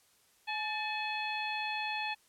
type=harmonic tone with a mistuned harmonic; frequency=852 Hz; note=G#5; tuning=44 cents sharp; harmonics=1 / 2 / 3 / 4 / 5; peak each=-37 / -41 / -37 / -43 / -46 dBFS; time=0.47-2.15 s; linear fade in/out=20 ms; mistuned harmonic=2; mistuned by=+68 cents; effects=white hiss -67 dBFS RMS until 2.28 s + low-pass 12000 Hz 12 dB/octave